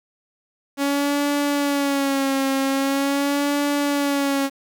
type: tone with vibrato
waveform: sawtooth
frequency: 278.9 Hz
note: C#4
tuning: 11 cents sharp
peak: -15 dBFS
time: 0.77-4.5 s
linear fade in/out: 50 ms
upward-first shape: sine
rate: 0.43 Hz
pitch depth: 55 cents each way
effects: 8-bit